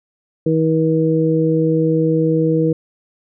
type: harmonic tone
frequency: 160.1 Hz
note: D#3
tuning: 50 cents sharp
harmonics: 1 / 2 / 3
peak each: -17 / -17 / -17 dBFS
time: 0.46-2.73 s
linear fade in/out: 5 ms
effects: none